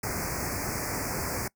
pink band-stop noise, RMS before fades -31 dBFS, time 0.03-1.48 s, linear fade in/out 5 ms, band 2400 to 4700 Hz, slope 96 dB/octave, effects noise-tail reverb RT60 0.1 s tail -23 dB re dry + high-pass 60 Hz 12 dB/octave

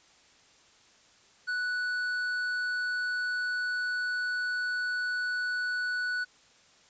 sine tone with hard clipping, 1480 Hz, F#6, in tune, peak -30 dBFS, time 1.47-6.25 s, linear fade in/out 20 ms, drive 6 dB, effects white hiss -60 dBFS RMS until 6.89 s + resampled to 16000 Hz

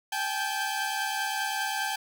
sawtooth tone cluster, 787 / 857 / 1569 Hz, G5 / A5 / G6, +7 / -46 / +1 cents, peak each -29 dBFS, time 0.12-1.96 s, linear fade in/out 5 ms, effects none

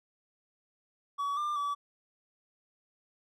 triangle tone with pitch steps, 1134 / 1194 / 1148 Hz, C#6 / D6 / D6, +39 / +28 / -40 cents, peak -28 dBFS, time 1.18-1.75 s, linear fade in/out 20 ms, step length 190 ms, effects none

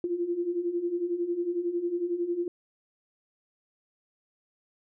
sine beating tone pair, 340 / 351 Hz, F4 / F4, -46 / +9 cents, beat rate 11 Hz, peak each -33 / -28 dBFS, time 0.04-2.48 s, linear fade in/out 2 ms, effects none

